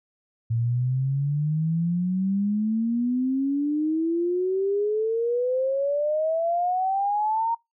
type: exponential sweep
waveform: sine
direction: up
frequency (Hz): 113.4 to 932.3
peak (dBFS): -21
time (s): 0.5-7.55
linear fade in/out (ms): 10
effects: noise-tail reverb RT60 0.2 s tail -25 dB re dry